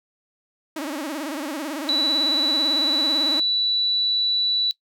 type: tone with vibrato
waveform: sawtooth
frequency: 295.4 Hz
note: D4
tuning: 10 cents sharp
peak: -23 dBFS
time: 0.76-3.4 s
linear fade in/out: 5 ms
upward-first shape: sine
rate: 18 Hz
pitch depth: 160 cents each way
type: tone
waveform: sine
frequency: 3951 Hz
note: B7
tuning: in tune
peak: -18 dBFS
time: 1.89-4.71 s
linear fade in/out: 0 ms
effects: noise-tail reverb RT60 0.1 s tail -20 dB re dry